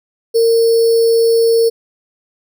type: tone with sample-and-hold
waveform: sine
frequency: 458.8 Hz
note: A#4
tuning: 28 cents flat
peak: -8 dBFS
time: 0.34-1.7 s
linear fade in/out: 20 ms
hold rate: 4900 Hz
effects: none